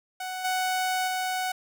sawtooth tone with level steps, 743 Hz, F#5, 7 cents sharp, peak -28 / -21 / -23 dBFS, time 0.2-1.52 s, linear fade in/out 5 ms, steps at 0.44 / 1.07 s, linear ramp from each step 10 ms, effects none

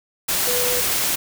sine tone in noise, 493.9 Hz, B4, in tune, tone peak -24 dBFS, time 0.47-0.81 s, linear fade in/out 10 ms, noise white, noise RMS -21 dBFS, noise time 0.28-1.16 s, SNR -6 dB, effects none

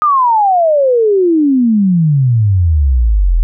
sine exponential sweep, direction down, 1244.5 to 38.89 Hz, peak -7 dBFS, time 0.02-3.43 s, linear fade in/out 0 ms, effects none

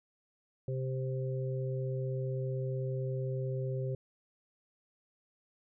harmonic tone, 130.81 Hz, C3, in tune, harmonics 1 / 3 / 4, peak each -33 / -40 / -41 dBFS, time 0.68-3.95 s, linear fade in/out 2 ms, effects none

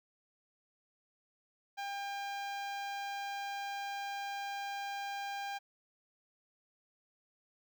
sawtooth tone with notch filter, 800 Hz, G5, 35 cents sharp, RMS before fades -40 dBFS, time 1.77-5.59 s, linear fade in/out 20 ms, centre 10000 Hz, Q 0.61, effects none

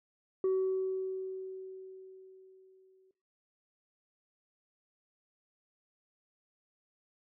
sine tone with exponential decay, 378 Hz, F#4, 37 cents sharp, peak -23 dBFS, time 0.44-3.11 s, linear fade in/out 2 ms, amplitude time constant 580 ms, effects noise-tail reverb RT60 0.3 s tail -17 dB re dry + tanh soft clip ceiling -25 dBFS

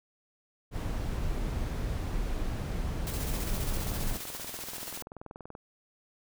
brown noise, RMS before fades -32 dBFS, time 0.71-4.2 s, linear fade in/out 50 ms
white noise with tremolo, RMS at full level -39 dBFS, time 3.07-5.02 s, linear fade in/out 0 ms, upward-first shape square, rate 15 Hz, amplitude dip 35%
click train, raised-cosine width 1 ms, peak -29 dBFS, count 47, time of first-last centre 3.34-5.552 s, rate 20.8 Hz
effects none

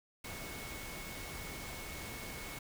sine tone in noise, 2200 Hz, C#7, 14 cents flat, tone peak -50 dBFS, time 0.24-2.59 s, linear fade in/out 5 ms, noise pink, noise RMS -45 dBFS, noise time 0.24-2.59 s, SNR -8 dB, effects none

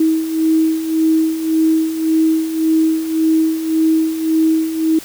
sine beating tone pair, 318.3 / 320.1 Hz, D#4 / D#4, +39 / +49 cents, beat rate 1.8 Hz, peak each -19 / -13 dBFS, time 0-4.99 s, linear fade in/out 5 ms, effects white hiss -35 dBFS RMS until 5.04 s

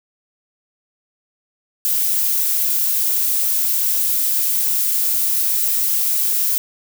violet noise, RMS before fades -18 dBFS, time 1.85-6.58 s, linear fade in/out 0 ms, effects none

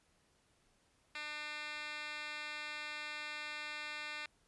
10% pulse tone with band-pass filter, 300 Hz, D4, 37 cents sharp, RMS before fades -44 dBFS, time 1.15-4.26 s, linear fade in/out 2 ms, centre 2800 Hz, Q 4.8, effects pink hiss -73 dBFS RMS until 4.47 s + resampled to 24000 Hz

